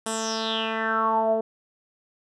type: tone with low-pass filter sweep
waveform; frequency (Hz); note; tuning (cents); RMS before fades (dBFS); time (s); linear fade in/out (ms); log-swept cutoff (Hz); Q
10% pulse; 222.5; A3; +20; -25; 0.06-1.41; 5; 9300 to 540; 6.4
effects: none